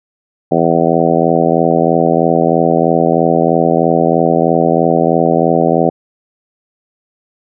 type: harmonic tone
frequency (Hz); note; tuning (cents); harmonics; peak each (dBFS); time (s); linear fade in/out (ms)
83.1; E2; +15; 2 / 3 / 4 / 5 / 6 / 7 / 8 / 9; -17 / -17 / -17 / -17 / -17 / -17 / -17 / -17; 0.51-5.9; 10
effects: none